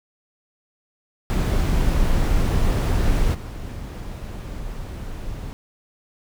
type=noise with level steps; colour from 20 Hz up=brown; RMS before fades=-19 / -31 dBFS; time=1.3-5.53 s; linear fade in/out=0 ms; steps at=3.33 s; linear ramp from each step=20 ms; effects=none